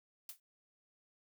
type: noise with exponential decay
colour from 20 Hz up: blue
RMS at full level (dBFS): -42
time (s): 0.29-0.4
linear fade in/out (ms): 2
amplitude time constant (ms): 23
effects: none